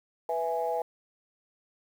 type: chord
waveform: sine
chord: E major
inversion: second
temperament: equal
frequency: 493.9 / 659.3 / 830.6 Hz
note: B4 / E5 / G#5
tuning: 0 / 0 / 0 cents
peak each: -31 dBFS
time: 0.29-0.82 s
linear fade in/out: 2 ms
effects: tanh soft clip ceiling -18 dBFS + 9-bit